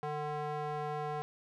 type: tone with band-pass filter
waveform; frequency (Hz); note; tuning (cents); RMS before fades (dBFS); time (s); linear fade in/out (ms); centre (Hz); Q
square; 149.6; D3; +32; -37; 0.03-1.22; 0; 760; 1.5
effects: none